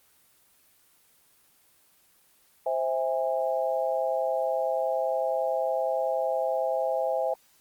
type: chord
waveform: sine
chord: C augmented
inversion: none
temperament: just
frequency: 523.3 / 654.1 / 817.6 Hz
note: C5 / E5 / G#5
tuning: 0 / -14 / -27 cents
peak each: -28 / -28 / -31 dBFS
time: 2.66-7.34 s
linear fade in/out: 5 ms
effects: white hiss -62 dBFS RMS until 7.6 s + Opus 24 kbps